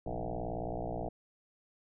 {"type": "tone with frequency modulation", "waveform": "sine", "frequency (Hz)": 314.9, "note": "D#4", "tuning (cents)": 21, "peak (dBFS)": -34, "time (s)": [0.06, 1.09], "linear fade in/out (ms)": 5, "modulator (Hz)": 58.8, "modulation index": 7.5, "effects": []}